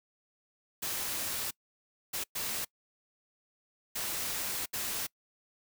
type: noise bursts at uneven times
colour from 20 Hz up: white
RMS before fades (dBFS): -35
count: 5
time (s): 0.82-1.51 / 2.13-2.24 / 2.35-2.65 / 3.95-4.66 / 4.73-5.07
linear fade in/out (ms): 10
effects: noise-tail reverb RT60 0.1 s tail -25 dB re dry